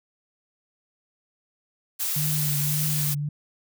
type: noise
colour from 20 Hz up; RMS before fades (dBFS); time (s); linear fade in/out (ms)
blue; -27; 1.99-3.15; 20
type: tone with vibrato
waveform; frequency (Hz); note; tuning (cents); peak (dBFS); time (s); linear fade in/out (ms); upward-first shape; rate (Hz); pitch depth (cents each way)
sine; 148.3; D3; +17; -25; 2.16-3.29; 5; triangle; 1.8; 52
effects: none